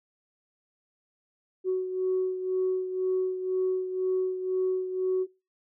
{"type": "beating tone pair", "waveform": "sine", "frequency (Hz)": [371.9, 373.9], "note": ["F#4", "F#4"], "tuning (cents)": [9, 18], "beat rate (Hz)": 2, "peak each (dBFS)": [-25, -32], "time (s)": [1.64, 5.27], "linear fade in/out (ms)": 50, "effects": ["noise-tail reverb RT60 0.3 s tail -25 dB re dry", "tanh soft clip ceiling -19 dBFS"]}